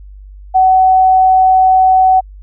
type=tone; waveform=sine; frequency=752 Hz; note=F#5; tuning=28 cents sharp; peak=-5 dBFS; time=0.54-2.21 s; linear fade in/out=20 ms; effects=added 49 Hz sine -31 dBFS peak until 2.42 s